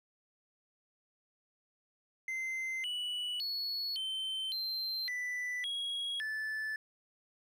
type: tone with pitch steps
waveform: triangle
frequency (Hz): 2073 / 2951 / 4383 / 3092 / 4132 / 1983 / 3309 / 1746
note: C7 / F#7 / C#8 / G7 / C8 / B6 / G#7 / A6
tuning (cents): -17 / -5 / -20 / -24 / -22 / +7 / -7 / -14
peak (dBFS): -33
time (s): 2.28-6.76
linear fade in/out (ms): 2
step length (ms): 560
effects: none